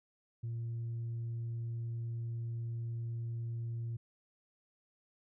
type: tone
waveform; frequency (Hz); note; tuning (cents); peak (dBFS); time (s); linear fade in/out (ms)
sine; 116.2; A#2; -5; -34; 0.43-3.97; 10
effects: tanh soft clip ceiling -34 dBFS